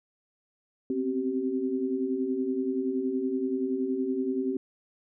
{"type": "tone cluster", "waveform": "sine", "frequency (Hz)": [254.8, 265.4, 384.4], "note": ["C4", "C4", "G4"], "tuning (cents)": [-46, 25, -34], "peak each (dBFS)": [-34, -29, -30], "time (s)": [0.9, 4.57], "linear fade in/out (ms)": 2, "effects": []}